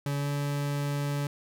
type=tone with pitch glide; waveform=40% pulse; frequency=142.2 to 143.52 Hz; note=C#3 to D3; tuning=+45 to -40 cents; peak=-27 dBFS; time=0.06-1.27 s; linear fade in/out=2 ms; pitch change=+15 cents; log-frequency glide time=0.18-0.28 s; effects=none